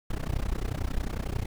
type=noise with amplitude modulation; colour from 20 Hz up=brown; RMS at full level=-26 dBFS; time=0.1-1.46 s; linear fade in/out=5 ms; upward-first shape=sine; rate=31.1 Hz; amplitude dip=95%; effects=none